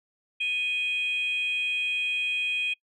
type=tone pair together; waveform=sine; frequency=2489 / 3239 Hz; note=D#7 / G#7; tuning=0 / -44 cents; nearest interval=perfect fourth; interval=456 cents; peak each=-25 / -31 dBFS; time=0.4-2.74 s; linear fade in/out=10 ms; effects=noise-tail reverb RT60 0.1 s tail -25 dB re dry + tanh soft clip ceiling -19 dBFS